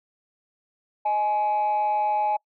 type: tone pair together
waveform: sine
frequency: 622.3 / 840.8 Hz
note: D#5 / G#5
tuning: 0 / +21 cents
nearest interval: perfect fourth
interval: 521 cents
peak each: -28 / -19 dBFS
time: 1.05-2.37 s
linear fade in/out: 10 ms
effects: noise-tail reverb RT60 0.1 s tail -26 dB re dry + tanh soft clip ceiling -18 dBFS